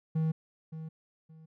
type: tone with echo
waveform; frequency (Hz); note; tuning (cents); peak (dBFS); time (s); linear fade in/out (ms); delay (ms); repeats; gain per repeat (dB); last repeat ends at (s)
triangle; 159.2; D#3; +40; -24; 0.15-0.32; 10; 570; 2; -12; 1.46
effects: none